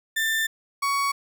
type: tone pair in turn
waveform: 35% pulse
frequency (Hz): 1784 / 1120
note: A6 / C#6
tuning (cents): +23 / +18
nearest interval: minor sixth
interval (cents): 805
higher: first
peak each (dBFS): -20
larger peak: neither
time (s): 0.16-0.47 / 0.82-1.12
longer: first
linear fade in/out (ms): 10
effects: none